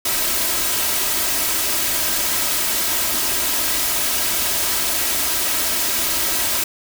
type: noise with comb filter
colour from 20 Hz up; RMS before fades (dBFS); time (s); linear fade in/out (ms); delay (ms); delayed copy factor
white; -20; 0.05-6.64; 5; 3.1; +0.5
effects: none